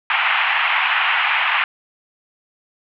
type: band-pass noise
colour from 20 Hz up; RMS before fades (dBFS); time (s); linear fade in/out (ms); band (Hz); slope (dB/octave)
white; -18; 0.1-1.64; 2; 780 to 2900; 48
effects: none